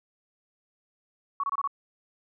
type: tone bursts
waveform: sine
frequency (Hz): 1118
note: C#6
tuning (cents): +14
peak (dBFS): -25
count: 5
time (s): 1.4-1.675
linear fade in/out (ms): 2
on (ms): 35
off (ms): 25
effects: none